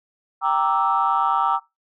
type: chord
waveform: sine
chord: E half-diminished seventh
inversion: first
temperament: equal with one note detuned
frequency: 784 / 932.3 / 1169.2 / 1318.5 Hz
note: G5 / Bb5 / D6 / E6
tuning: 0 / 0 / -8 / 0 cents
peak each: -22 dBFS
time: 0.41-1.6 s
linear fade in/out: 50 ms
effects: noise-tail reverb RT60 0.2 s tail -19 dB re dry + tanh soft clip ceiling -9 dBFS